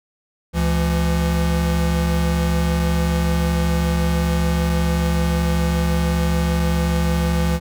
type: tone pair together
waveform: square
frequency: 71.28 / 168.6 Hz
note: C#2 / E3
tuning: +49 / +39 cents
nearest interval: octave + minor third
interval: 1490 cents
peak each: -20 dBFS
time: 0.53-7.6 s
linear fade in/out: 50 ms
effects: none